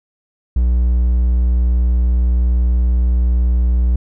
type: tone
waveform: triangle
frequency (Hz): 60.6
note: B1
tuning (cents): -32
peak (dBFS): -9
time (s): 0.56-3.96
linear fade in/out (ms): 5
effects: none